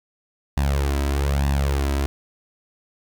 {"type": "tone with flanger", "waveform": "sawtooth", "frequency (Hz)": 69.8, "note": "C#2", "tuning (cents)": 13, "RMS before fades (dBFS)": -21, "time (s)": [0.57, 2.06], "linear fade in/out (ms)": 0, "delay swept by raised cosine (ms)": [1.1, 3.1], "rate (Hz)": 1.1, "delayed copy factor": 0.7, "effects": []}